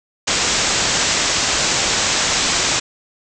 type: low-pass noise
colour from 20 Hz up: white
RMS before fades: -18 dBFS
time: 0.27-2.8 s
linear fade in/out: 10 ms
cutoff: 7800 Hz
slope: 96 dB/octave
effects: none